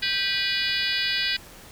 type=harmonic tone with a mistuned harmonic; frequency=490 Hz; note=B4; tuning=14 cents flat; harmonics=3 / 4 / 5 / 6 / 7 / 8 / 9 / 10; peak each=-31 / -31 / -31 / -31 / -31 / -31 / -31 / -31 dBFS; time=0.02-1.37 s; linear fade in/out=10 ms; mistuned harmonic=3; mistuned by=+110 cents; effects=pink hiss -46 dBFS RMS until 1.71 s